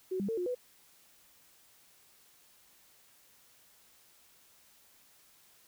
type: tone with pitch steps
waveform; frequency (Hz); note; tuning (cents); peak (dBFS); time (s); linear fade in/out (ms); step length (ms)
sine; 373.4 / 198.2 / 451.1 / 358.2 / 496.5; F#4 / G3 / A4 / F4 / B4; +16 / +19 / +43 / +44 / +9; -31; 0.11-0.55; 10; 88
effects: white hiss -63 dBFS RMS until 5.67 s